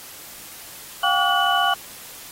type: tone cluster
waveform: sine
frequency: 713 / 788 / 1141 / 1446 / 2982 Hz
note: F5 / G5 / C#6 / F#6 / F#7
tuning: +36 / +9 / +50 / -40 / +13 cents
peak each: -23 dBFS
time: 1.03-1.74 s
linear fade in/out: 5 ms
effects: white hiss -40 dBFS RMS until 2.31 s + AAC 48 kbps